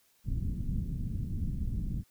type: low-pass noise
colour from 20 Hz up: pink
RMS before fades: -33 dBFS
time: 0.24-2.04 s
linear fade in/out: 50 ms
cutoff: 210 Hz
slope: 24 dB/octave
effects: white hiss -68 dBFS RMS until 2.1 s